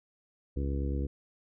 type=harmonic tone; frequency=69.3 Hz; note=C#2; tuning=in tune; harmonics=1 / 2 / 3 / 4 / 5 / 6 / 7; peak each=-30 / -38 / -42 / -39 / -42 / -46 / -44 dBFS; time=0.56-1.07 s; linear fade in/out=10 ms; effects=none